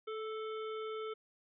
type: harmonic tone with a mistuned harmonic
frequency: 440 Hz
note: A4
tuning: in tune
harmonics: 1 / 3 / 5 / 7 / 8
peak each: -39 / -45 / -54 / -55 / -58 dBFS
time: 0.07-1.14 s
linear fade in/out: 10 ms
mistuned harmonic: 1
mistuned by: -16 cents
effects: none